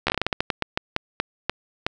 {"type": "slowing click train", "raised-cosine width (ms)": 0.3, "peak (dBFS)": -5, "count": 17, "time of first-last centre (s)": [0.07, 1.865], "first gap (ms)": 13, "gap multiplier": 1.25, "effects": []}